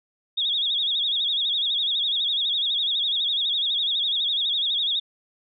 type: tone with vibrato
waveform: sine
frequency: 3520 Hz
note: A7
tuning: in tune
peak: -21 dBFS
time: 0.37-5 s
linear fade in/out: 10 ms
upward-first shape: sine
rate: 12 Hz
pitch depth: 130 cents each way
effects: none